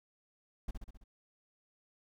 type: noise with echo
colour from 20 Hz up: brown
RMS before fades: -36 dBFS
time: 0.68-0.71 s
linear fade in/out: 5 ms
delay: 66 ms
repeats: 5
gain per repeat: -4 dB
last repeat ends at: 1.04 s
effects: none